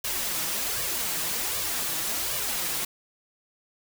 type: noise with flanger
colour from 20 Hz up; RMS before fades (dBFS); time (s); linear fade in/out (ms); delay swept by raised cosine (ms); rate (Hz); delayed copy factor
white; -29; 0.04-2.85; 5; 1.7 to 6.3; 1.3; +0.7
effects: none